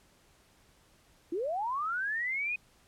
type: linear sweep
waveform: sine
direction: up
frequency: 312.4 to 2519 Hz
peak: -30 dBFS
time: 1.32-2.56 s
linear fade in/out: 5 ms
effects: pink hiss -64 dBFS RMS until 2.87 s + low-pass 12000 Hz 12 dB/octave